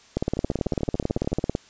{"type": "two click trains", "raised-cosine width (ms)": 2, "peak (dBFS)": [-9, -19], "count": [26, 15], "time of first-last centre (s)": [[0.17, 1.551], [0.37, 1.392]], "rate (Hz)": [18.1, 13.7], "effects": ["white hiss -53 dBFS RMS until 1.69 s", "resampled to 16000 Hz"]}